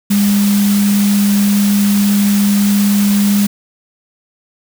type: tone in noise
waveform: sine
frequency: 202.9 Hz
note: G#3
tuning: 40 cents flat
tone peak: -9 dBFS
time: 0.1-3.47 s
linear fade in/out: 10 ms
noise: white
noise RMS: -22 dBFS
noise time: 0.1-3.47 s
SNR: +10 dB
effects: none